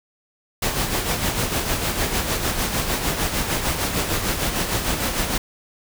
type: noise with tremolo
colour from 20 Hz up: pink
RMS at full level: -21 dBFS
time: 0.62-5.38 s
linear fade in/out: 5 ms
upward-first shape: sine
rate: 6.6 Hz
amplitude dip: 50%
effects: none